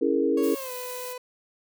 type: chord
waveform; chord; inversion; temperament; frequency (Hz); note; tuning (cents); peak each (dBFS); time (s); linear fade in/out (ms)
sine; A# half-diminished seventh; first; equal; 277.2 / 329.6 / 415.3 / 466.2; C#4 / E4 / G#4 / A#4; 0 / 0 / 0 / 0; -26; 0.01-0.55; 10
type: tone with pitch glide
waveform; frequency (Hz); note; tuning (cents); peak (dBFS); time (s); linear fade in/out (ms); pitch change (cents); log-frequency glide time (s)
30% pulse; 554.4 to 499.7; C#5 to B4; 0 to +20; -32; 0.37-1.18; 5; -180; 0.55-0.72
type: noise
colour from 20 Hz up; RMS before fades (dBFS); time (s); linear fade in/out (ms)
blue; -39; 0.42-1.14; 20
effects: none